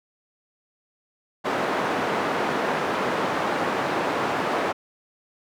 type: band-pass noise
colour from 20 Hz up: white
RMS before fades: -25 dBFS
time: 1.44-4.73 s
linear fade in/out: 20 ms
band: 210 to 1100 Hz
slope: 12 dB/octave
effects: none